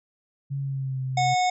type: tone with pitch glide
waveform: sine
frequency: 138.59 to 130.81 Hz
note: C#3 to C3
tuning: 0 to 0 cents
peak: -26 dBFS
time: 0.5-1.35 s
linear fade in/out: 20 ms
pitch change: -100 cents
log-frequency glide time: 0.6-1.01 s
type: harmonic tone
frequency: 731 Hz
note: F#5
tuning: 21 cents flat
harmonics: 1 / 3 / 5 / 7 / 9 / 10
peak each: -20 / -30 / -34 / -37 / -39 / -40 dBFS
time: 1.17-1.5 s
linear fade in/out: 5 ms
effects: none